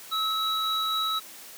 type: tone pair together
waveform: triangle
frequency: 1295 / 3881 Hz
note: E6 / B7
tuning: -31 / -31 cents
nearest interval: octave + perfect fifth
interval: 1900 cents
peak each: -26 dBFS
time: 0.11-1.2 s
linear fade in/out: 20 ms
effects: white hiss -45 dBFS RMS until 1.57 s + high-pass 200 Hz 12 dB/octave